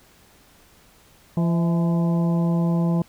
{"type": "harmonic tone with a mistuned harmonic", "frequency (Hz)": 170, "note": "F3", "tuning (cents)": -46, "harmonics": [1, 2, 3, 4, 5, 6], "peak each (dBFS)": [-18, -30, -34, -34, -37, -39], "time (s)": [1.37, 3.02], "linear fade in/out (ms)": 2, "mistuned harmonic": 4, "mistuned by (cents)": -67, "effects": ["pink hiss -54 dBFS RMS until 3.08 s"]}